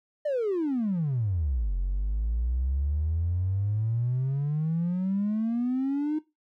triangle exponential two-way sweep, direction down then up, 614 to 43.9 to 312.1 Hz, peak -21 dBFS, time 0.25-6.19 s, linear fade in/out 10 ms, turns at 1.76 s, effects noise-tail reverb RT60 0.2 s tail -19 dB re dry + tanh soft clip ceiling -21 dBFS

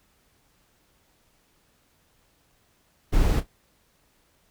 brown noise with echo, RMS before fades -20 dBFS, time 3.12-3.41 s, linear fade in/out 20 ms, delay 30 ms, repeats 2, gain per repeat -14 dB, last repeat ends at 3.47 s, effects pink hiss -65 dBFS RMS until 4.5 s

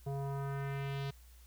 square tone with low-pass filter sweep, 138.59 Hz, C#3, in tune, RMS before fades -38 dBFS, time 0.06-1.11 s, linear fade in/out 10 ms, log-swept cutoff 640 to 4200 Hz, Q 1.8, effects added 60 Hz sine -55 dBFS peak until 1.46 s + white hiss -65 dBFS RMS until 1.46 s

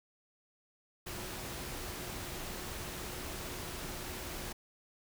sine tone in noise, 361.6 Hz, F#4, 40 cents flat, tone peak -51 dBFS, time 1.06-4.53 s, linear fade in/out 10 ms, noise pink, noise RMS -42 dBFS, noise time 1.06-4.53 s, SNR -12 dB, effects none

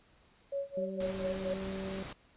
sine tone with tremolo, 557 Hz, C#5, 8 cents sharp, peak -31 dBFS, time 0.52-1.54 s, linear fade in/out 5 ms, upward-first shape sine, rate 4.3 Hz, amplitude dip 95%
harmonic tone, 192 Hz, G3, 36 cents flat, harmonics 1 / 2 / 3, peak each -39 / -42 / -44 dBFS, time 0.77-2.03 s, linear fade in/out 2 ms
pink noise, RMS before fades -44 dBFS, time 1-2.13 s, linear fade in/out 5 ms
effects pink hiss -65 dBFS RMS until 2.36 s + resampled to 8000 Hz

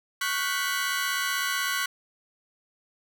sawtooth tone cluster, 1111 / 1452 / 1528 / 1979 Hz, C#6 / F#6 / G6 / B6, +4 / -33 / -45 / +3 cents, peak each -28 dBFS, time 0.21-1.86 s, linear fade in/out 5 ms, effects none

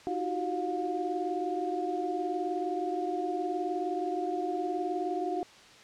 sine tone cluster, 314.6 / 361.2 / 380.4 / 713 Hz, D#4 / F#4 / F#4 / F5, +19 / -42 / +48 / +36 cents, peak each -36 / -34 / -38 / -33 dBFS, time 0.07-5.43 s, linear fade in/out 0 ms, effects white hiss -53 dBFS RMS until 5.83 s + low-pass 5000 Hz 12 dB/octave

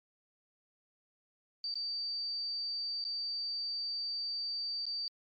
sine tone with dropouts, 4630 Hz, D8, 25 cents flat, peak -34 dBFS, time 1.64-5.08 s, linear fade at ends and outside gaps 1 ms, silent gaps 1.741-1.755 / 3.041-3.05 / 4.855-4.865 s, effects MP3 32 kbps

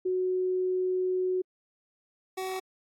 sine / 25% pulse tone pair in turn, 368.9 / 376.4 Hz, F#4 / F#4, -5 / +30 cents, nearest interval unison, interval 35 cents, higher second, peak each -25 / -28 dBFS, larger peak first, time 0.05-1.42 / 2.37-2.6 s, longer first, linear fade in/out 10 ms, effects AAC 48 kbps

